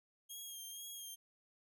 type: tone with vibrato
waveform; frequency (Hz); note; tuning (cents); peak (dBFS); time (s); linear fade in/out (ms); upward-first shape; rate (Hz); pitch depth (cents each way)
10% pulse; 3239; G#7; -44; -39; 0.29-1.16; 20; sine; 2.1; 36
effects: none